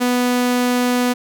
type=tone; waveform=sawtooth; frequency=246.9 Hz; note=B3; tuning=in tune; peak=-11 dBFS; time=0-1.14 s; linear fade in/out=20 ms; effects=none